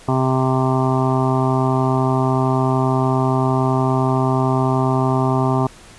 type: harmonic tone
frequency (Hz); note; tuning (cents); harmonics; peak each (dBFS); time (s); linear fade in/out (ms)
130.5; C3; -4; 1 / 2 / 3 / 5 / 6 / 7 / 8 / 9; -18 / -21 / -23 / -25 / -26 / -26 / -27 / -28; 0.08-5.67; 5
effects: pink hiss -43 dBFS RMS until 5.98 s + resampled to 24000 Hz